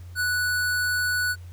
square tone, 1478 Hz, F#6, 2 cents flat, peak -23 dBFS, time 0.15-1.36 s, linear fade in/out 50 ms, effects added 88 Hz sine -38 dBFS peak until 1.52 s + pink hiss -57 dBFS RMS until 1.52 s

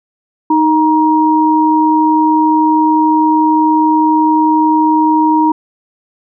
sine tone pair together, 311.1 / 944.7 Hz, D#4 / A#5, 0 / +23 cents, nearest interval octave + perfect fifth, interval 1923 cents, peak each -10 dBFS, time 0.5-5.52 s, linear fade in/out 5 ms, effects none

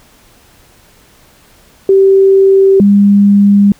sine tone pair in turn, 387.8 / 201.7 Hz, G4 / G3, -19 / +50 cents, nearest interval major seventh, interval 1131 cents, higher first, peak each -3 dBFS, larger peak neither, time 1.89-2.8 / 2.8-3.72 s, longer second, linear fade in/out 2 ms, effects pink hiss -45 dBFS RMS until 3.79 s

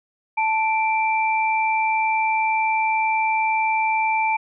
sine tone pair together, 880 / 2349 Hz, A5 / D7, 0 / 0 cents, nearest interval octave + perfect fourth, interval 1700 cents, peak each -19 / -23 dBFS, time 0.37-4.37 s, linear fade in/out 10 ms, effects none

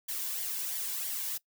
blue noise with flanger, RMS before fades -35 dBFS, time 0.08-1.38 s, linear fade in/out 10 ms, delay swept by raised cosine 0.76 to 1.62 ms, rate 3 Hz, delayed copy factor -0.5, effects noise-tail reverb RT60 0.1 s tail -21 dB re dry

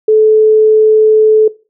sine tone, 433.6 Hz, A4, 25 cents flat, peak -4 dBFS, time 0.08-1.48 s, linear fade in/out 5 ms, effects noise-tail reverb RT60 0.3 s tail -19 dB re dry

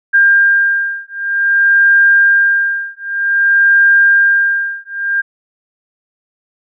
sine beating tone pair, 1600 / 1600.53 Hz, G6 / G6, +35 / +36 cents, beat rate 0.53 Hz, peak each -11 dBFS, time 0.13-5.22 s, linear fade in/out 20 ms, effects none

